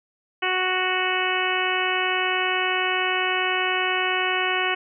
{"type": "harmonic tone", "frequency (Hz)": 369.8, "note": "F#4", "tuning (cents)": -1, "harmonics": [1, 2, 3, 4, 5, 6, 7, 8], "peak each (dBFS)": [-29, -29, -29, -29, -29, -29, -29, -29], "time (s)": [0.42, 4.75], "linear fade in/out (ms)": 10, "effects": []}